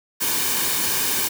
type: noise with comb filter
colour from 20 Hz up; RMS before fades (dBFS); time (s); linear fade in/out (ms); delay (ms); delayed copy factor
white; -22; 0.2-1.29; 20; 1.5; -0.55
effects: none